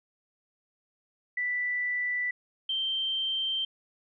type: tone pair in turn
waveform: sine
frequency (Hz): 1975 / 3135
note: B6 / G7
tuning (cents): 0 / -1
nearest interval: minor sixth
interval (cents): 799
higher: second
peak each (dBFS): -27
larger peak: neither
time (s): 1.37-2.31 / 2.69-3.65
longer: second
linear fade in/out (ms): 5
effects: none